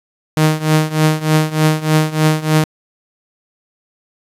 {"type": "tone with tremolo", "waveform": "sawtooth", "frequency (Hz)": 155.56, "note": "D#3", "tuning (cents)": 0, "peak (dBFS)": -4, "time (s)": [0.37, 2.64], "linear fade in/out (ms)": 0, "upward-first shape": "triangle", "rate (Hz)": 3.3, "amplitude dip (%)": 90, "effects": ["resampled to 32000 Hz", "7-bit"]}